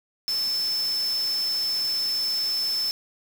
sine tone in noise, 5274 Hz, E8, in tune, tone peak -23 dBFS, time 0.28-2.91 s, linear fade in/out 0 ms, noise white, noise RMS -38 dBFS, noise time 0.28-2.91 s, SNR +12 dB, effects none

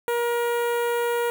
sawtooth tone with notch filter, 474.8 Hz, A#4, 32 cents sharp, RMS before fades -24 dBFS, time 0.08-1.3 s, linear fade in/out 0 ms, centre 5100 Hz, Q 0.55, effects 10-bit

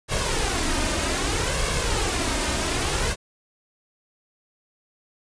pink noise with flanger, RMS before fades -24 dBFS, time 0.08-3.16 s, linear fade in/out 50 ms, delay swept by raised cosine 1.8 to 3.3 ms, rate 0.63 Hz, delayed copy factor +0.5, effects resampled to 22050 Hz

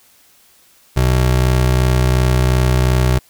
square tone pair together, 62.8 / 125.6 Hz, B1 / B2, +30 / +30 cents, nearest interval octave, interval 1200 cents, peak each -15 dBFS, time 0.96-3.19 s, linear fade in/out 10 ms, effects white hiss -51 dBFS RMS until 3.29 s

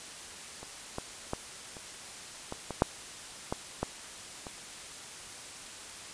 clicks, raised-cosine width 1 ms, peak -29 / -20 / -17 / -30 / -22 / -21 / -7 / -16 / -15 / -26 dBFS, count 10, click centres 0.63 / 0.984 / 1.334 / 1.768 / 2.524 / 2.707 / 2.821 / 3.525 / 3.83 / 4.468 s, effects white hiss -45 dBFS RMS until 6.13 s + resampled to 22050 Hz

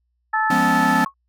harmonic tone, 436.1 Hz, A4, 15 cents flat, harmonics 2 / 3 / 4, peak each -20 / -23 / -22 dBFS, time 0.33-1.05 s, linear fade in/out 10 ms
square chord, C# dominant seventh, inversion first, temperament equal, 174.61 / 207.7 / 246.9 / 277.2 Hz, E#3 / G#3 / B3 / C#4, 0 / 0 / 0 / 0 cents, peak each -26 / -26 / -23 / -25 dBFS, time 0.5-1.05 s, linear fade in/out 5 ms
sine tone with exponential decay, 1100 Hz, C#6, 14 cents flat, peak -22 dBFS, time 1.06-1.14 s, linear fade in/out 1 ms, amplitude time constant 16 ms
effects added 60 Hz sine -67 dBFS peak until 1.28 s

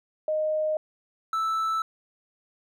sine / triangle tone pair in turn, 619 / 1317.3 Hz, D#5 / E6, -9 / -2 cents, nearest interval octave + minor second, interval 1307 cents, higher second, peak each -23 / -22 dBFS, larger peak second, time 0.28-0.77 / 1.33-1.82 s, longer neither, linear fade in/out 2 ms, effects none

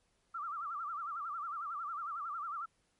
sine tone with vibrato, 1258 Hz, D#6, 19 cents sharp, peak -37 dBFS, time 0.34-2.66 s, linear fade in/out 10 ms, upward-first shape sine, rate 11 Hz, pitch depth 160 cents each way, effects pink hiss -75 dBFS RMS until 2.99 s + MP3 48 kbps

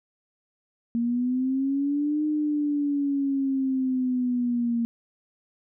sine linear two-way sweep, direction up then down, 231.9 to 304.7 to 231.9 Hz, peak -22 dBFS, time 0.95-4.85 s, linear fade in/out 0 ms, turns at 2.25 s, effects none

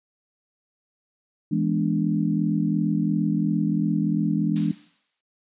sine chord, E dominant seventh, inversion none, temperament equal with one note detuned, 164.81 / 207.7 / 245.2 / 293.7 Hz, E3 / G#3 / B3 / D4, 0 / 0 / -12 / 0 cents, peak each -25 / -24 / -30 / -25 dBFS, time 1.51-4.72 s, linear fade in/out 10 ms
blue noise with exponential decay, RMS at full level -31 dBFS, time 4.56-5.21 s, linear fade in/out 1 ms, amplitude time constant 140 ms
effects noise-tail reverb RT60 0.4 s tail -18 dB re dry + resampled to 8000 Hz

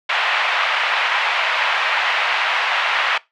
white band-pass noise, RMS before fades -19 dBFS, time 0.09-3.18 s, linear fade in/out 5 ms, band 710 to 2800 Hz, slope 24 dB/octave, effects noise-tail reverb RT60 0.2 s tail -21 dB re dry

